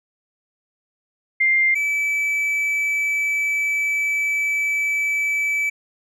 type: tone pair in turn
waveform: sine / triangle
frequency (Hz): 2102 / 2305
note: C7 / D7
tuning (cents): +7 / -33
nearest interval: major second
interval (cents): 160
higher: second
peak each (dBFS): -14 / -17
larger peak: first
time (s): 1.4-1.75 / 1.75-5.7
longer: second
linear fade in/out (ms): 10
effects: none